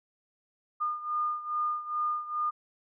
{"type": "beating tone pair", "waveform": "sine", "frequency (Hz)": [1215, 1217.4], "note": ["D#6", "D#6"], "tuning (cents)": [-42, -38], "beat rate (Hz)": 2.4, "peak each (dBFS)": [-30, -34], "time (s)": [0.8, 2.51], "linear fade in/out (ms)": 20, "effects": []}